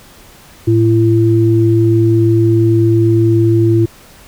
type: tone pair together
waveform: sine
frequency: 111.4 / 337.7 Hz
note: A2 / E4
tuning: +22 / +42 cents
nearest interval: octave + perfect fifth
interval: 1920 cents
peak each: -10 dBFS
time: 0.67-3.86 s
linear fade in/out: 10 ms
effects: pink hiss -41 dBFS RMS until 4.27 s